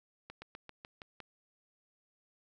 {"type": "slowing click train", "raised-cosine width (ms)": 0.3, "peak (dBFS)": -30, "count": 7, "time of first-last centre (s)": [0.3, 1.203], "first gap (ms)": 120, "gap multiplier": 1.09, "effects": []}